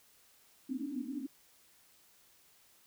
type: band-pass noise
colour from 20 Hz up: pink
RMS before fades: -39 dBFS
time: 0.69-1.27 s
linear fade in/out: 10 ms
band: 250 to 290 Hz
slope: 96 dB/octave
effects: white hiss -65 dBFS RMS until 2.86 s